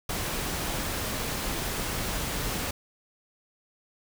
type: noise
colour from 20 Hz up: pink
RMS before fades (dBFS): -31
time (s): 0.09-2.71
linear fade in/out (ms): 5
effects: none